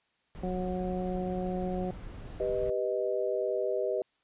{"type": "noise", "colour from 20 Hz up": "brown", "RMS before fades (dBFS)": -42, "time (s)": [0.35, 2.7], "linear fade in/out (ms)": 0}
{"type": "harmonic tone", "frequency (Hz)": 183, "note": "F#3", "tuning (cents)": -19, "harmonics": [1, 2, 3, 4], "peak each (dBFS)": [-33, -36, -38, -39], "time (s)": [0.43, 1.91], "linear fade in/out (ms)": 5}
{"type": "chord", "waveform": "sine", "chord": "G augmented", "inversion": "none", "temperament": "equal", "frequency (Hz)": [392, 493.9, 622.3], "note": ["G4", "B4", "D#5"], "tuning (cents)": [0, 0, 0], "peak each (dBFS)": -32, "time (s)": [2.4, 4.02], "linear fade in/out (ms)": 2}
{"effects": ["white hiss -73 dBFS RMS until 4.23 s", "resampled to 8000 Hz"]}